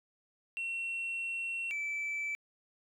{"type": "tone pair in turn", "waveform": "sine", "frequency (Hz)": [2720, 2317], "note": ["F7", "D7"], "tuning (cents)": [-46, -24], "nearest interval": "minor third", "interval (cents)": 278, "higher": "first", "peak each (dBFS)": [-32, -31], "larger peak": "second", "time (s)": [[0.57, 1.71], [1.71, 2.35]], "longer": "first", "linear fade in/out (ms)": 0, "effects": ["tanh soft clip ceiling -32 dBFS", "12-bit"]}